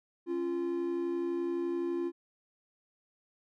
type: tone pair together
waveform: triangle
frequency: 273.9 / 345.7 Hz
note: C#4 / F4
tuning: -21 / -18 cents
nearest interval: major third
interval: 403 cents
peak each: -36 / -29 dBFS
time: 0.26-2.12 s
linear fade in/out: 50 ms
effects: none